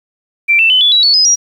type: tone with pitch steps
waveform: sine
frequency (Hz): 2349 / 2667 / 3029 / 3439 / 3905 / 4434 / 5035 / 5717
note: D7 / E7 / F#7 / A7 / B7 / C#8 / D#8 / F8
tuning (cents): 0 / +20 / +40 / -40 / -20 / 0 / +20 / +40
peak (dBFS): -6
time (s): 0.48-1.36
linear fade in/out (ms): 20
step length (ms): 110
effects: 7-bit